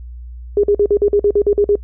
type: tone bursts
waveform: sine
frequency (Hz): 409.3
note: G#4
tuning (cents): -25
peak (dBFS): -9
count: 11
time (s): 0.57-1.755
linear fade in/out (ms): 2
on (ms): 65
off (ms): 47
effects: noise-tail reverb RT60 0.1 s tail -25 dB re dry + added 60 Hz sine -29 dBFS peak until 1.83 s